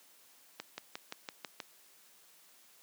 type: accelerating click train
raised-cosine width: 0.2 ms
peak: -22 dBFS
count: 7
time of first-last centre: 0.6-1.602 s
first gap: 180 ms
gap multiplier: 0.97
effects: white hiss -62 dBFS RMS until 2.82 s + high-pass 200 Hz 12 dB/octave